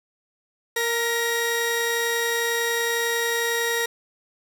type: tone pair together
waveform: sawtooth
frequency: 465 / 1891 Hz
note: A#4 / A#6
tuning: -4 / +24 cents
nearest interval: 2 octaves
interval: 2428 cents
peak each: -21 dBFS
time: 0.76-3.86 s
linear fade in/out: 5 ms
effects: none